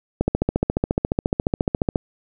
click train, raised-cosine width 2 ms, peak -5 dBFS, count 26, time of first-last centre 0.21-1.958 s, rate 14.3 Hz, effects none

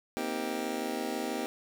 25% pulse chord, C minor seventh, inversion third, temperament just, 235.5 / 261.6 / 314 / 392.4 Hz, Bb3 / C4 / Eb4 / G4, +18 / 0 / +16 / +2 cents, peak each -34 dBFS, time 0.17-1.46 s, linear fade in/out 0 ms, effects none

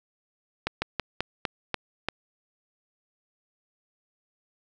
slowing click train, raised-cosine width 0.3 ms, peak -10 dBFS, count 7, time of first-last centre 0.67-2.086 s, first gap 150 ms, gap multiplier 1.18, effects none

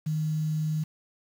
sine tone with quantisation, 155.2 Hz, D#3, 4 cents flat, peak -25 dBFS, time 0.06-0.84 s, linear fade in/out 10 ms, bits 8, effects none

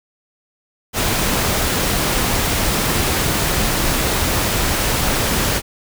pink noise, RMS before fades -18 dBFS, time 0.93-5.62 s, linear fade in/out 50 ms, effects none

